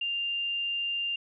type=tone; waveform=sine; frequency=2794 Hz; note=F7; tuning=in tune; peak=-28 dBFS; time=0.01-1.16 s; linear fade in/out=5 ms; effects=none